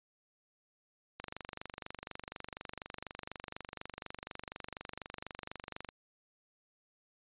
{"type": "click train", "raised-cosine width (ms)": 0.3, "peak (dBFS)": -25, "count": 114, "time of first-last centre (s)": [1.2, 5.889], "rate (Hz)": 24.1, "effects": ["resampled to 8000 Hz"]}